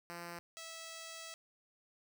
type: tone pair in turn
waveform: 5% pulse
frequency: 171.9 / 653.9 Hz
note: F3 / E5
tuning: -27 / -14 cents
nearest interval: octave + major seventh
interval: 2313 cents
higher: second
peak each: -33 / -35 dBFS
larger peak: first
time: 0.1-0.39 / 0.57-1.34 s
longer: second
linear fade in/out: 0 ms
effects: none